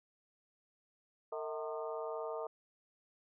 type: harmonic tone with a mistuned harmonic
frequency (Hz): 151.9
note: D#3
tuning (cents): -41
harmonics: 3 / 4 / 5 / 6 / 7 / 8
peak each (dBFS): -41 / -42 / -50 / -48 / -51 / -48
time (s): 1.32-2.47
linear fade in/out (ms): 5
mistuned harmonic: 4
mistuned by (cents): +85
effects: none